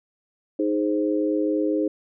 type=chord; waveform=sine; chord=Ab major; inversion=second; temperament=equal; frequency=311.1 / 415.3 / 523.3 Hz; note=Eb4 / Ab4 / C5; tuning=0 / 0 / 0 cents; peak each=-22 / -26 / -27 dBFS; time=0.59-1.88 s; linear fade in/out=5 ms; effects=none